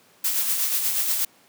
blue noise with tremolo, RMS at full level -22 dBFS, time 0.24-1.25 s, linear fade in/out 5 ms, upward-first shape sine, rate 8.3 Hz, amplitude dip 40%, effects pink hiss -56 dBFS RMS until 1.48 s + high-pass 200 Hz 12 dB/octave

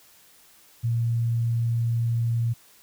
sine tone, 116.54 Hz, A#2, in tune, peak -21 dBFS, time 0.83-2.54 s, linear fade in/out 20 ms, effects white hiss -55 dBFS RMS until 2.82 s

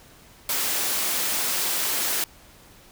white high-pass noise, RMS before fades -25 dBFS, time 0.49-2.24 s, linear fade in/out 2 ms, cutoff 230 Hz, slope 12 dB/octave, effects pink hiss -51 dBFS RMS until 2.91 s

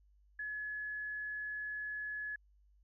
sine tone, 1700 Hz, G#6, 40 cents sharp, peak -38 dBFS, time 0.39-2.36 s, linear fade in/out 5 ms, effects added 50 Hz sine -64 dBFS peak until 2.83 s

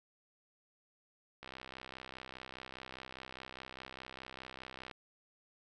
click train, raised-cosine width 0.3 ms, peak -30 dBFS, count 227, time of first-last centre 1.43-4.912 s, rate 64.9 Hz, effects none

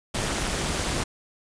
pink noise with amplitude modulation, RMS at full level -24 dBFS, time 0.14-1.04 s, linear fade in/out 10 ms, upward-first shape sine, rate 218 Hz, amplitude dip 70%, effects resampled to 22050 Hz

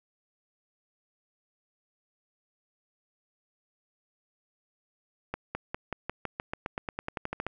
accelerating click train, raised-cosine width 0.5 ms, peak -17 dBFS, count 18, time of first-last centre 5.34-7.466 s, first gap 210 ms, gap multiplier 0.93, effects none

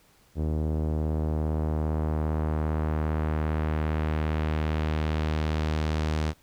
sawtooth tone with low-pass filter sweep, 77.5 Hz, D#2, 6 cents flat, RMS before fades -27 dBFS, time 0.35-6.34 s, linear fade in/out 50 ms, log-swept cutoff 450 to 6000 Hz, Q 0.91, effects pink hiss -61 dBFS RMS until 6.42 s

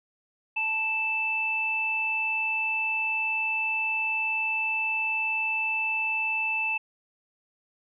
sine tone pair together, 880 / 2641 Hz, A5 / E7, 0 / +3 cents, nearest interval octave + perfect fifth, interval 1903 cents, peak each -34 / -25 dBFS, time 0.56-6.78 s, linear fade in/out 10 ms, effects none

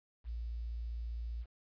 sine tone with quantisation, 57.6 Hz, A#1, 20 cents flat, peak -37 dBFS, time 0.24-1.46 s, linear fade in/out 50 ms, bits 11, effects resampled to 11025 Hz

